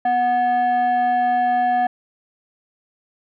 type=tone with frequency modulation; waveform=sine; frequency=734 Hz; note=F#5; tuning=14 cents flat; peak=-14 dBFS; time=0.05-1.87 s; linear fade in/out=5 ms; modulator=980 Hz; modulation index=0.41; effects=tanh soft clip ceiling -12 dBFS